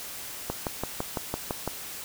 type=click train; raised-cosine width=1 ms; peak=-14 dBFS; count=8; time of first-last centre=0.5-1.676 s; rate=5.95 Hz; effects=white hiss -39 dBFS RMS until 2.04 s